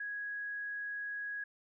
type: tone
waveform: sine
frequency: 1661.2 Hz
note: G#6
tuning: in tune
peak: -37 dBFS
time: 0-1.44 s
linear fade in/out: 5 ms
effects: none

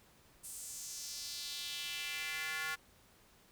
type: tone with high-pass filter sweep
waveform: square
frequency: 157.3 Hz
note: D#3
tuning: 19 cents sharp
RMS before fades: -42 dBFS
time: 0.43-2.76 s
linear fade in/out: 20 ms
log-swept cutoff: 9100 to 1500 Hz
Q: 2.4
effects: pink hiss -65 dBFS RMS until 3.51 s

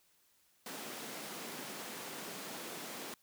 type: high-pass noise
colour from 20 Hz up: pink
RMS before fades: -45 dBFS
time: 0.66-3.14 s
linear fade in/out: 2 ms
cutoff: 190 Hz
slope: 24 dB/octave
effects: white hiss -71 dBFS RMS until 3.22 s

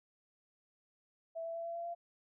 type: tone with pitch steps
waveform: sine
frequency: 659.3 / 664.7 / 670 / 675.5 / 681 / 686.5 Hz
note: E5 / E5 / E5 / E5 / F5 / F5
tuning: 0 / +14 / +28 / +42 / -44 / -30 cents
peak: -38 dBFS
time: 1.35-1.95 s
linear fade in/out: 20 ms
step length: 100 ms
effects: none

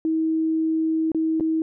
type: tone with dropouts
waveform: sine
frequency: 320 Hz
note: D#4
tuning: 49 cents sharp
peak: -19 dBFS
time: 0.05-1.62 s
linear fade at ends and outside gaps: 1 ms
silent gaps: 1.118-1.147 / 1.399-1.407 s
effects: none

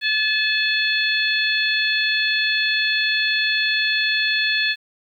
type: harmonic tone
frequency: 863 Hz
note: A5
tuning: 34 cents flat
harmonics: 2 / 3 / 4 / 5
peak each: -21 / -23 / -24 / -25 dBFS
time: 0.01-4.76 s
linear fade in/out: 50 ms
effects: 9-bit

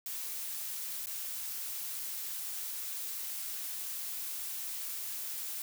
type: noise with dropouts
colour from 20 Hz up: blue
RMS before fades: -39 dBFS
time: 0.06-5.62 s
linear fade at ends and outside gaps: 2 ms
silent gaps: 1.059-1.069 s
effects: none

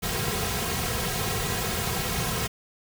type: noise with comb filter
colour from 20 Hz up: pink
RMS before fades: -28 dBFS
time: 0.02-2.48 s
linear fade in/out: 20 ms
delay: 3.4 ms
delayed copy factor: -0.85
effects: none

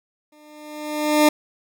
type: tone with exponential growth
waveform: 20% pulse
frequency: 301.2 Hz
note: D4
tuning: 44 cents sharp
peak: -6 dBFS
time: 0.32-1.29 s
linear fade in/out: 5 ms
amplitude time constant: 210 ms
effects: none

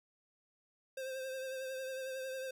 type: tone with vibrato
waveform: square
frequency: 525 Hz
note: C5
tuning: 6 cents sharp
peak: -40 dBFS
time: 0.97-2.51 s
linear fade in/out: 5 ms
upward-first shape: triangle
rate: 11 Hz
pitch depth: 36 cents each way
effects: none

